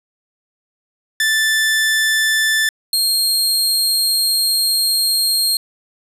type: tone pair in turn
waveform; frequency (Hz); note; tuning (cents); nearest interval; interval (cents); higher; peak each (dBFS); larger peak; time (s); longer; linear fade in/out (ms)
sawtooth; 1760 / 4225; A6 / C8; 0 / +16; octave + minor third; 1516; second; -10 / -11; first; 1.2-2.69 / 2.93-5.57; second; 2
effects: resampled to 32000 Hz + 8-bit